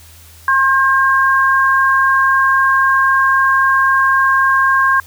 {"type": "tone pair together", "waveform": "sine", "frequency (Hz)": [1071.2, 1605], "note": ["C6", "G6"], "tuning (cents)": [40, 40], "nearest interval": "perfect fifth", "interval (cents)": 700, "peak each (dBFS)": -12, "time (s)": [0.48, 5], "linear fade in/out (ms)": 2, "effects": ["added 82 Hz sine -41 dBFS peak until 5.06 s", "white hiss -43 dBFS RMS until 5.06 s"]}